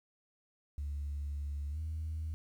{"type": "tone with pitch glide", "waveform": "sine", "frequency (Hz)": [72.1, 79.08], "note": ["D2", "D#2"], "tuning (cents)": [-31, 29], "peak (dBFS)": -34, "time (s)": [0.78, 2.34], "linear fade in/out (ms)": 0, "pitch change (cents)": 160, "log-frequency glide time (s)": [1.7, 1.79], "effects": ["tanh soft clip ceiling -32 dBFS", "11-bit"]}